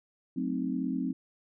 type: chord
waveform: sine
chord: F# diminished seventh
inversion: none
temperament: equal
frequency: 185 / 220 / 261.6 / 311.1 Hz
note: F#3 / A3 / C4 / Eb4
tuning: 0 / 0 / 0 / 0 cents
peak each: -35 / -37 / -31 / -37 dBFS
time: 0.36-1.13 s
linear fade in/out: 10 ms
effects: none